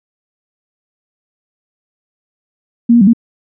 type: tone with pitch steps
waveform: sine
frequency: 234.7 / 237.5 / 193.1 / 232 Hz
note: A#3 / A#3 / G3 / A#3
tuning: +12 / +33 / -26 / -8 cents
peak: -4 dBFS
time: 2.89-3.134 s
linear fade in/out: 10 ms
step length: 61 ms
effects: none

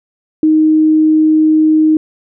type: tone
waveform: sine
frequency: 311.8 Hz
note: D#4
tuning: 4 cents sharp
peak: -6 dBFS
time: 0.43-1.97 s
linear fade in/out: 2 ms
effects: none

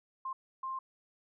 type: tone bursts at uneven times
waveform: sine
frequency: 1055 Hz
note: C6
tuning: 14 cents sharp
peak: -35 dBFS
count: 2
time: 0.25-0.33 / 0.63-0.79 s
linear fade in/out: 5 ms
effects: none

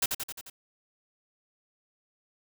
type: noise with echo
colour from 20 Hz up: white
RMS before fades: -26 dBFS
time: 0.02-0.06 s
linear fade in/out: 5 ms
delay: 88 ms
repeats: 5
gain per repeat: -4 dB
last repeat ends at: 0.5 s
effects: none

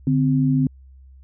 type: tone pair together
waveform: sine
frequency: 145.9 / 260 Hz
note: D3 / C4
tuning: -11 / -11 cents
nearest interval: minor seventh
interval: 1000 cents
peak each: -18 dBFS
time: 0.07-0.67 s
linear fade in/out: 2 ms
effects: added 66 Hz sine -43 dBFS peak until 1.23 s

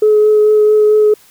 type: tone with vibrato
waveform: sine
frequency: 425.4 Hz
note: G#4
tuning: 42 cents sharp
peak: -5 dBFS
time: 0.02-1.14 s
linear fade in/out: 5 ms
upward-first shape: triangle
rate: 4.5 Hz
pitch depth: 13 cents each way
effects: tanh soft clip ceiling -2 dBFS + white hiss -46 dBFS RMS until 1.3 s

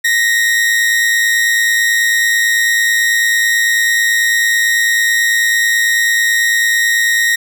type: tone pair together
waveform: 40% pulse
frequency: 1866.4 / 1975.5 Hz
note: A#6 / B6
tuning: +2 / 0 cents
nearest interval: minor second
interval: 98 cents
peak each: -10 / -19 dBFS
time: 0.04-7.36 s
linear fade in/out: 10 ms
effects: none

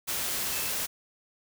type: tone in noise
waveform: sine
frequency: 2637 Hz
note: E7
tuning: in tune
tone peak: -41 dBFS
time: 0.51-0.71 s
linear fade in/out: 20 ms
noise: white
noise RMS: -31 dBFS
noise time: 0.07-0.87 s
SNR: -13 dB
effects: none

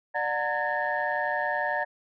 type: tone cluster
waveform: sine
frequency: 593 / 731 / 913 / 1681 / 1812 Hz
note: D5 / F#5 / A#5 / G#6 / A#6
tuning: +17 / -21 / -36 / +20 / -50 cents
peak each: -31 / -31 / -31 / -32 / -31 dBFS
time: 0.14-1.85 s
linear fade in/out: 20 ms
effects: tanh soft clip ceiling -16 dBFS

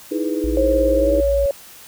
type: chord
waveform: sine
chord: E major seventh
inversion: third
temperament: equal with one note detuned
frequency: 311.1 / 329.6 / 414.1 / 493.9 Hz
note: D#4 / E4 / G#4 / B4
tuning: 0 / 0 / -5 / 0 cents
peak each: -22 / -26 / -26 / -27 dBFS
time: 0.11-1.21 s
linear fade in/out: 10 ms
type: tone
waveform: sine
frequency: 57.4 Hz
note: A#1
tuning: 26 cents flat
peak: -21 dBFS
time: 0.44-1.46 s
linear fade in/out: 0 ms
type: tone with pitch glide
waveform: sine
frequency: 536 to 558.8 Hz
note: C5 to C#5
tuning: +42 to +14 cents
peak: -15 dBFS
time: 0.57-1.51 s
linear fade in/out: 2 ms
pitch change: +72 cents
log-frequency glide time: 0.95-1.12 s
effects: white hiss -42 dBFS RMS until 1.87 s

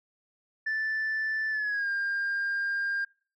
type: tone with pitch glide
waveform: sine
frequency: 1759 to 1603.7 Hz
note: A6 to G6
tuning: -1 to +39 cents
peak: -25 dBFS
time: 0.66-3.05 s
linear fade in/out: 10 ms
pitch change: -160 cents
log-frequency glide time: 1.5-1.89 s
effects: noise-tail reverb RT60 0.4 s tail -24 dB re dry + tanh soft clip ceiling -25 dBFS

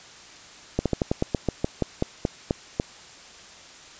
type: slowing click train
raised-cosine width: 2 ms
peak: -8 dBFS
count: 14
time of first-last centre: 0.79-2.799 s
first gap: 67 ms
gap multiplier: 1.13
effects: white hiss -46 dBFS RMS until 3.99 s + resampled to 16000 Hz

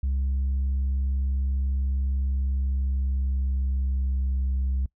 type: tone with pitch glide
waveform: sine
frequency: 67 to 65.77 Hz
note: C2 to C2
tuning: +42 to +10 cents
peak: -20 dBFS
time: 0.03-4.86 s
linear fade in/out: 5 ms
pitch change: -32 cents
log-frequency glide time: 2.19-4.4 s
effects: noise-tail reverb RT60 0.1 s tail -24 dB re dry + tanh soft clip ceiling -21 dBFS

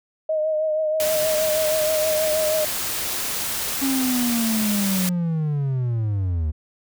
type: tone with vibrato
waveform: sine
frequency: 622.3 Hz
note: D#5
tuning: in tune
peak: -19 dBFS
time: 0.29-2.65 s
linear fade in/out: 5 ms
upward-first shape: triangle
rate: 6.3 Hz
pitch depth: 37 cents each way
type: noise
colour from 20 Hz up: white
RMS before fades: -26 dBFS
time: 1-5.09 s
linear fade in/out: 0 ms
type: linear sweep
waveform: triangle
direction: down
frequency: 274.9 to 73.42 Hz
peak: -18 dBFS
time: 3.81-6.52 s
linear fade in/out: 20 ms
effects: none

